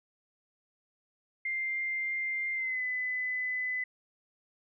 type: tone with pitch glide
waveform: sine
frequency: 2099 to 2008 Hz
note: C7 to B6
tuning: +5 to +28 cents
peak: -30 dBFS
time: 1.45-3.84 s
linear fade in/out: 5 ms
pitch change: -77 cents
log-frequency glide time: 2.54-2.83 s
effects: none